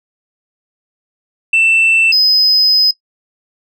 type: tone pair in turn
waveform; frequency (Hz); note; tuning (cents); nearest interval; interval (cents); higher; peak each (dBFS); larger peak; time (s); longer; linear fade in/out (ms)
sine; 2670 / 5040; E7 / D#8; +22 / +21; major seventh; 1099; second; -6; neither; 1.53-2.12 / 2.12-2.91; second; 5
effects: noise-tail reverb RT60 0.1 s tail -17 dB re dry + tanh soft clip ceiling -5 dBFS